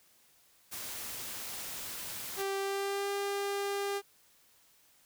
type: noise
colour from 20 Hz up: white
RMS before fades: -41 dBFS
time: 0.71-2.43 s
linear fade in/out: 20 ms
type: tone with pitch glide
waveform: sawtooth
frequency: 392 to 400.5 Hz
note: G4 to G4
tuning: 0 to +37 cents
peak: -28 dBFS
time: 2.36-4.02 s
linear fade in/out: 50 ms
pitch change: +37 cents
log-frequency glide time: 2.59-3.1 s
effects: white hiss -65 dBFS RMS until 5.05 s